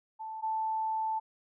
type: tone pair in turn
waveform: sine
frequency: 880 / 880 Hz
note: A5 / A5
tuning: 0 / 0 cents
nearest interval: unison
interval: 0 cents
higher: neither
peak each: -37 / -29 dBFS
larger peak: second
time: 0.19-0.42 / 0.42-1.2 s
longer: second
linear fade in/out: 20 ms
effects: none